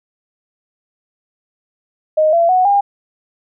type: tone with pitch steps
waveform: sine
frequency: 621 / 677.2 / 738.5 / 805.3 Hz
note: D#5 / E5 / F#5 / G5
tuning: -3 / +46 / -3 / +46 cents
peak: -9 dBFS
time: 2.17-2.81 s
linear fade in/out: 10 ms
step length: 160 ms
effects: none